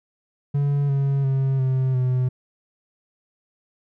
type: tone with pitch steps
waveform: triangle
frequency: 142.4 / 138.43 / 134.56 / 130.81 / 127.16 Hz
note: C#3 / C#3 / C3 / C3 / C3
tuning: +47 / -2 / +49 / 0 / -49 cents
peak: -16 dBFS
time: 0.54-2.29 s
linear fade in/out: 10 ms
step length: 350 ms
effects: none